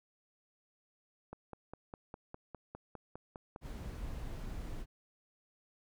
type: click train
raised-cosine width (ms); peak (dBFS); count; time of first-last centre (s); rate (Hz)
1; -31; 12; 1.33-3.561; 4.93
type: noise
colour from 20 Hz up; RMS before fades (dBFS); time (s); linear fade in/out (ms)
brown; -42; 3.61-4.86; 50
effects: none